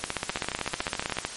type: two click trains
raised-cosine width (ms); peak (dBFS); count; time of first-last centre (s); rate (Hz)
0.3; -10 / -14; 20 / 13; 0.04-1.25 / 0.3-1.17; 15.7 / 13.8
effects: white hiss -38 dBFS RMS until 1.36 s + MP3 48 kbps